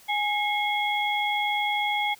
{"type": "tone cluster", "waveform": "sine", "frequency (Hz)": [829, 2161, 3328], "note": ["G#5", "C#7", "G#7"], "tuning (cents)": [-3, -45, 3], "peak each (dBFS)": [-26, -27, -31], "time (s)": [0.08, 2.15], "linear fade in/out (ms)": 20, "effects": ["white hiss -53 dBFS RMS until 2.19 s"]}